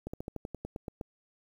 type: slowing click train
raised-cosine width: 2 ms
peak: -24 dBFS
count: 11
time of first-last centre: 0.07-1.012 s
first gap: 65 ms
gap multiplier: 1.08
effects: 9-bit